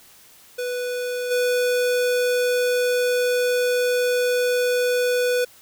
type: tone with level steps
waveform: square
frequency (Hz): 493.9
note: B4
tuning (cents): 0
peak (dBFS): -25 / -19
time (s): 0.58-5.45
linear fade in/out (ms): 10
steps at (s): 1.3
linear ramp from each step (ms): 20
effects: white hiss -50 dBFS RMS until 5.61 s